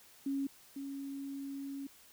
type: tone pair in turn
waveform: sine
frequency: 275.2 / 276.3 Hz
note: C#4 / C#4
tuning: -12 / -6 cents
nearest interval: unison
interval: 6 cents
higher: second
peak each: -32 / -39 dBFS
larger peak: first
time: 0.26-0.47 / 0.76-1.87 s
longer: second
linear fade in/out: 5 ms
effects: white hiss -60 dBFS RMS until 2.12 s